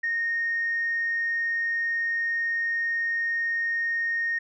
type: tone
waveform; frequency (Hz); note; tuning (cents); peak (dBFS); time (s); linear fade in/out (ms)
sine; 1851; A#6; -13; -23; 0.03-4.39; 10
effects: tanh soft clip ceiling -19 dBFS